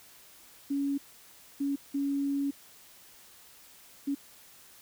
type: tone bursts at uneven times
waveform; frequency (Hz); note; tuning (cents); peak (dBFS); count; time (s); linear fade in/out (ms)
sine; 280; C#4; +18; -27; 4; 0.7-0.98 / 1.6-1.76 / 1.94-2.51 / 4.07-4.15; 10
effects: white hiss -55 dBFS RMS until 4.81 s